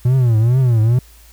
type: tone with vibrato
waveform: triangle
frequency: 120 Hz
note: B2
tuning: 49 cents flat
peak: -8 dBFS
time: 0.05-0.99 s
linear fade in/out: 5 ms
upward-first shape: triangle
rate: 2.3 Hz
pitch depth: 200 cents each way
effects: added 56 Hz sine -43 dBFS peak until 1.32 s + white hiss -48 dBFS RMS until 1.32 s